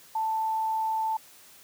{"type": "tone", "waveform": "sine", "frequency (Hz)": 883, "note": "A5", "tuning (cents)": 6, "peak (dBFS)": -25, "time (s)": [0.15, 1.17], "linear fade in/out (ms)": 5, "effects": ["white hiss -53 dBFS RMS until 1.63 s", "high-pass 80 Hz 12 dB/octave"]}